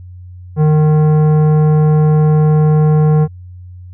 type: tone with tanh clipping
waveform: sine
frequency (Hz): 153.2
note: D#3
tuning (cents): -27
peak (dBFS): -9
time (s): 0.56-3.28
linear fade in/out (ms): 50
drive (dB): 13
effects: added 90 Hz sine -30 dBFS peak until 3.93 s